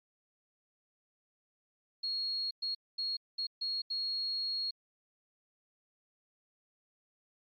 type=tone bursts at uneven times; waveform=sine; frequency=4300 Hz; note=C8; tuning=47 cents sharp; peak=-32 dBFS; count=6; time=2.03-2.51 / 2.62-2.75 / 2.98-3.17 / 3.38-3.47 / 3.61-3.82 / 3.9-4.71 s; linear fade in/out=10 ms; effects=MP3 32 kbps